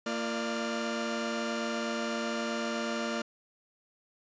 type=tone cluster; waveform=sawtooth; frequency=229.9 / 340.9 / 593 / 1404 Hz; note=A#3 / F4 / D5 / F6; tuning=-24 / -42 / +17 / +9 cents; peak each=-30 / -36 / -32 / -36 dBFS; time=0.06-3.22 s; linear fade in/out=5 ms; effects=resampled to 16000 Hz